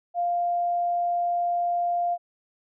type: tone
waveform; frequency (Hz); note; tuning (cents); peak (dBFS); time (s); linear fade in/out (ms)
sine; 698.5; F5; 0; -22; 0.14-2.18; 50
effects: none